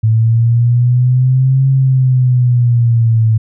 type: linear two-way sweep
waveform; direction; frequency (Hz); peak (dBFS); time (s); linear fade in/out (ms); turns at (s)
sine; up then down; 110 to 134.8 to 110; -7; 0.03-3.38; 10; 1.68
effects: none